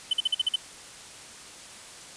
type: tone bursts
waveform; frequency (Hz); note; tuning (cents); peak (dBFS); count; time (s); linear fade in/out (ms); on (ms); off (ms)
triangle; 3042; F#7; +47; -19; 7; 0.11-0.559; 5; 23; 48
effects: white hiss -45 dBFS RMS until 2.16 s + resampled to 22050 Hz